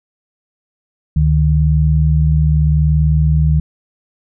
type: tone pair together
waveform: sine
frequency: 72.2 / 152.99 Hz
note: D2 / D#3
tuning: -29 / -29 cents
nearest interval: octave + minor second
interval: 1300 cents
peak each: -12 dBFS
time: 1.16-3.6 s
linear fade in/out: 5 ms
effects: none